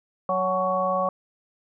harmonic tone with a mistuned harmonic, 186.2 Hz, F#3, 11 cents sharp, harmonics 1 / 3 / 4 / 5 / 6, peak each -33 / -25 / -28 / -37 / -25 dBFS, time 0.29-1.09 s, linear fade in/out 2 ms, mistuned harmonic 5, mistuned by -120 cents, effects none

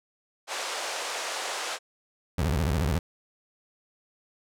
pink band-pass noise, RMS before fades -33 dBFS, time 0.47-1.79 s, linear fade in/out 50 ms, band 500 to 8600 Hz, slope 24 dB/octave
25% pulse tone with vibrato, 76.2 Hz, D#2, 36 cents flat, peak -20 dBFS, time 2.38-2.99 s, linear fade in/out 5 ms, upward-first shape sine, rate 14 Hz, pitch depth 300 cents each way
effects none

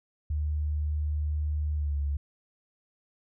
sine tone with pitch glide, 75.2 to 71.47 Hz, D2 to D2, +42 to -47 cents, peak -26 dBFS, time 0.3-2.17 s, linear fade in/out 5 ms, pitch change -89 cents, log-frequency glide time 1.75-1.97 s, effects none

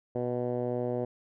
10% pulse tone with low-pass filter, 122.8 Hz, B2, 9 cents flat, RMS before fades -31 dBFS, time 0.15-1.05 s, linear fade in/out 5 ms, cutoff 560 Hz, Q 1.9, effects none

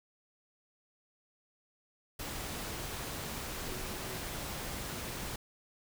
sine tone in noise, 373.5 Hz, F#4, 16 cents sharp, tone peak -48 dBFS, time 3.7-4.18 s, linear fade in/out 5 ms, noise pink, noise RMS -40 dBFS, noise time 2.19-5.36 s, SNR -11 dB, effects none

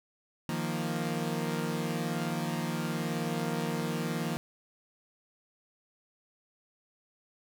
sawtooth chord, Eb suspended second, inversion none, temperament equal, 155.56 / 174.61 / 233.1 Hz, Eb3 / F3 / Bb3, 0 / 0 / 0 cents, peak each -31 dBFS, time 0.49-4.37 s, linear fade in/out 0 ms, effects none

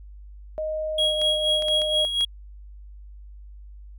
sine tone with pitch glide, 622.3 to 613.4 Hz, D#5 to D#5, 0 to -25 cents, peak -25 dBFS, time 0.58-2.05 s, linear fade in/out 0 ms, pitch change -25 cents, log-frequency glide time 0.94-1.12 s
triangle tone with tremolo, 3300 Hz, G#7, 12 cents flat, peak -17 dBFS, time 0.98-2.25 s, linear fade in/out 5 ms, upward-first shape sine, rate 4.2 Hz, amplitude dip 60%
clicks, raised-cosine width 0.2 ms, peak -19 dBFS, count 5, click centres 1.216 / 1.623 / 1.684 / 1.818 / 2.209 s
effects added 50 Hz sine -40 dBFS peak until 3.98 s

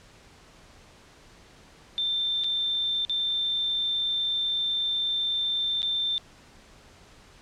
sine tone with dropouts, 3572 Hz, A7, 25 cents sharp, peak -24 dBFS, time 1.98-6.18 s, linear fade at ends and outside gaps 0 ms, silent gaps 2.437-2.443 / 3.05-3.096 / 5.819-5.829 s, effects pink hiss -53 dBFS RMS until 7.41 s + low-pass 7000 Hz 12 dB/octave

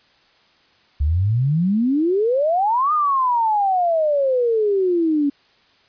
sine exponential two-way sweep, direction up then down, 68.6 to 1244.5 to 278.9 Hz, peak -15 dBFS, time 1-5.3 s, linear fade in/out 10 ms, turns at 2.93 s, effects white hiss -56 dBFS RMS until 5.88 s + resampled to 11025 Hz

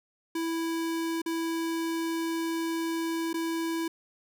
square tone with dropouts, 329.6 Hz, E4, in tune, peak -29 dBFS, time 0.35-3.88 s, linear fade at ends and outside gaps 5 ms, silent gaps 1.218-1.26 / 3.331-3.341 s, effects none

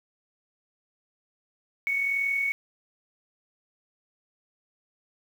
sine tone with amplitude modulation, 2222 Hz, C#7, 4 cents sharp, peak -22 dBFS, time 1.87-2.52 s, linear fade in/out 0 ms, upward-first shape sine, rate 41.1 Hz, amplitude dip 40%, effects 8-bit

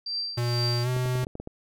sine tone with tremolo, 4699 Hz, D8, in tune, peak -26 dBFS, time 0.06-0.84 s, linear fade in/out 5 ms, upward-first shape triangle, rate 2.1 Hz, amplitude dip 90%
square tone with pitch glide, 120 to 126.33 Hz, B2 to B2, -49 to +40 cents, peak -25 dBFS, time 0.37-1.25 s, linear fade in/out 10 ms, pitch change +89 cents, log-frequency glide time 0.83-0.88 s
clicks, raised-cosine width 2 ms, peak -23 dBFS, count 8, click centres 0.965 / 1.058 / 1.155 / 1.233 / 1.269 / 1.354 / 1.4 / 1.474 s
effects none

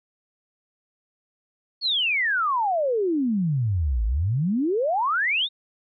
sine exponential two-way sweep, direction down then up, 4493 to 51.6 to 3820 Hz, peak -20 dBFS, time 1.81-5.49 s, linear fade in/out 50 ms, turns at 4.05 s, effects none

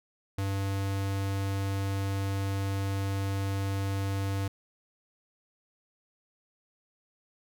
square tone, 98 Hz, G2, in tune, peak -29 dBFS, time 0.38-4.48 s, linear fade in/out 5 ms, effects none

